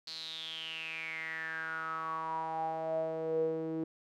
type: tone with band-pass filter sweep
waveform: sawtooth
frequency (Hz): 160.9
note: E3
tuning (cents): -42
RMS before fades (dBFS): -37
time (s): 0.07-3.84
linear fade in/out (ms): 5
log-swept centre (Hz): 4400 to 360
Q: 9.8
effects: none